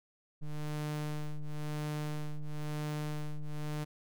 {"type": "ring-modulated tone", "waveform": "square", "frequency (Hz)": 75.3, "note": "D2", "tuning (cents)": 44, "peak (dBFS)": -32, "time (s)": [0.41, 3.85], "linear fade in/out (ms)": 20, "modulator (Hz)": 74.8, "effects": []}